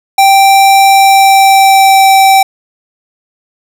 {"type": "tone with pitch glide", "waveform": "square", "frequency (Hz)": [783, 775.3], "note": ["G5", "G5"], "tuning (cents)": [-2, -19], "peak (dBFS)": -3, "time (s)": [0.18, 2.43], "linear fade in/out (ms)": 5, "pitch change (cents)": -17, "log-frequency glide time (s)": [0.89, 2.08], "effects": []}